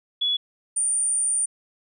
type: tone pair in turn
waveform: sine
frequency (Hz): 3396 / 9066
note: G#7 / C#9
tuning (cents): +38 / +38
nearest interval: octave + perfect fourth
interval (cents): 1700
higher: second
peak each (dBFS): -20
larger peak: neither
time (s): 0.21-0.37 / 0.76-1.46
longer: second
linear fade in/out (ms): 10
effects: none